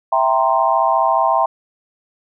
sine chord, C dominant seventh, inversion first, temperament equal, 659.3 / 784 / 932.3 / 1046.5 Hz, E5 / G5 / Bb5 / C6, 0 / 0 / 0 / 0 cents, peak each -18 dBFS, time 0.12-1.46 s, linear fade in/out 5 ms, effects none

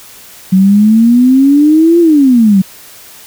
sine exponential two-way sweep, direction up then down, 185 to 346.8 to 185 Hz, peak -3 dBFS, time 0.52-2.62 s, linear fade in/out 10 ms, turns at 2 s, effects white hiss -35 dBFS RMS until 3.26 s

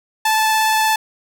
sawtooth tone with vibrato, 874 Hz, A5, 12 cents flat, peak -10 dBFS, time 0.25-0.96 s, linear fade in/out 5 ms, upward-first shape triangle, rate 17 Hz, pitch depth 14 cents each way, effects none

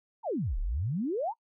sine exponential two-way sweep, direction down then up, 987.8 to 32.7 to 987.8 Hz, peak -28 dBFS, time 0.23-1.34 s, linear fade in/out 50 ms, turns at 0.59 s, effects noise-tail reverb RT60 0.1 s tail -25 dB re dry

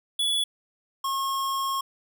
square tone pair in turn, 3416 / 1083.5 Hz, G#7 / C#6, +48 / -40 cents, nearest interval octave + minor sixth, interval 1988 cents, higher first, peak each -23 / -26 dBFS, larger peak first, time 0.19-0.44 / 1.04-1.81 s, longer second, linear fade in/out 5 ms, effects none

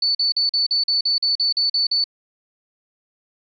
sine tone bursts, 4485 Hz, C#8, 19 cents sharp, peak -16 dBFS, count 12, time 0.02-2.042 s, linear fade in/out 5 ms, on 130 ms, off 42 ms, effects none

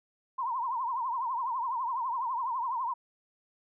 sine tone with vibrato, 987.8 Hz, B5, in tune, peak -29 dBFS, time 0.38-2.94 s, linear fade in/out 10 ms, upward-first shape triangle, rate 12 Hz, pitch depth 170 cents each way, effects none

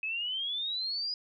sine exponential sweep, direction up, 2547 to 4978 Hz, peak -31 dBFS, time 0.03-1.14 s, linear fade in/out 2 ms, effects none

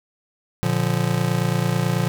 square chord, Bb major, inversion none, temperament just, 116.54 / 145.68 / 174.81 Hz, Bb2 / D3 / F3, 0 / -14 / +2 cents, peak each -24 dBFS, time 0.63-2.08 s, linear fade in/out 0 ms, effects none

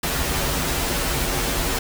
pink noise with comb filter, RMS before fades -23 dBFS, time 0.03-1.79 s, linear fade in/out 5 ms, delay 9.6 ms, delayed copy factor -0.7, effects none

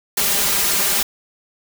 white noise with comb filter, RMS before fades -18 dBFS, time 0.17-1.03 s, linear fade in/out 5 ms, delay 5 ms, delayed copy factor +0.95, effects none

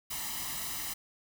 white noise with comb filter, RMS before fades -37 dBFS, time 0.1-0.94 s, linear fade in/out 10 ms, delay 1 ms, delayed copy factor +0.7, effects none

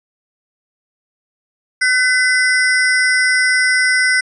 square ring-modulated tone, 1765 Hz, A6, 5 cents sharp, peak -9 dBFS, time 1.81-4.21 s, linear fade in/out 10 ms, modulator 253 Hz, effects resampled to 24000 Hz

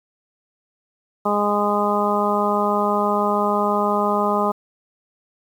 harmonic tone, 206.1 Hz, G#3, 13 cents flat, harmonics 1 / 2 / 3 / 4 / 5 / 6, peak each -24 / -24 / -24 / -24 / -24 / -24 dBFS, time 1.25-4.52 s, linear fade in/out 10 ms, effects 8-bit

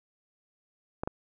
clicks, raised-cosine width 1 ms, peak -17 dBFS, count 2, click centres 1.035 / 1.075 s, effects none

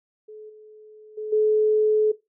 sine tone with level steps, 429.1 Hz, A4, 43 cents flat, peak -38 / -44 / -28 / -16 dBFS, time 0.28-2.12 s, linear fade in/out 10 ms, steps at 0.49 / 1.17 / 1.32 s, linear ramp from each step 10 ms, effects noise-tail reverb RT60 0.2 s tail -17 dB re dry

